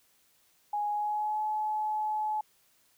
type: tone with pitch glide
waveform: sine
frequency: 830.6 to 855.4 Hz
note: G#5 to A5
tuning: 0 to -49 cents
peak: -28 dBFS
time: 0.73-2.41 s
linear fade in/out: 5 ms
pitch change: +51 cents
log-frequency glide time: 0.9-1.41 s
effects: white hiss -67 dBFS RMS until 2.97 s